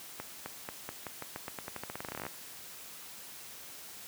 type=accelerating click train; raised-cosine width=0.5 ms; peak=-23 dBFS; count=25; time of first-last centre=0.2-2.266 s; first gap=260 ms; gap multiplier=0.88; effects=white hiss -48 dBFS RMS until 4.07 s + high-pass 80 Hz 12 dB/octave